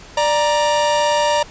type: tone pair together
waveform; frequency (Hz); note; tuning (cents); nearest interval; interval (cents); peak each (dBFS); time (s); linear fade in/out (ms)
45% pulse; 591 / 938.2; D5 / A#5; +11 / +11; minor sixth; 800; -17; 0.17-1.43; 5
effects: pink hiss -40 dBFS RMS until 1.5 s + resampled to 16000 Hz